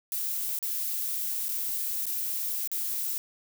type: noise with dropouts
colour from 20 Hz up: violet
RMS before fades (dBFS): -31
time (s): 0.12-3.18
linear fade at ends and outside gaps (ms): 0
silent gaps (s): 0.589-0.627 / 1.484-1.49 / 2.056-2.066 / 2.675-2.716
effects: none